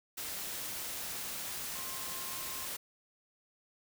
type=tone in noise; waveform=sine; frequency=1060 Hz; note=C6; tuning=22 cents sharp; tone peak=-49 dBFS; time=1.75-2.66 s; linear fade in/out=10 ms; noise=white; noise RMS=-40 dBFS; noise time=0.17-2.77 s; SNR=-12 dB; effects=none